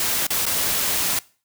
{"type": "noise with dropouts", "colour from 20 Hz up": "white", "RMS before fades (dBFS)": -22, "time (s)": [0, 1.19], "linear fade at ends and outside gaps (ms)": 2, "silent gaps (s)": [[0.268, 0.304], [0.455, 0.464]], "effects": ["noise-tail reverb RT60 0.4 s tail -22 dB re dry"]}